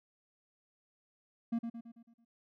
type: tone with echo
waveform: triangle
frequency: 231.8 Hz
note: A#3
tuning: 10 cents flat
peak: -28 dBFS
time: 1.52-1.59 s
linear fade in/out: 10 ms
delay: 110 ms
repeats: 6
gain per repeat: -6 dB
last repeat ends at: 2.25 s
effects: none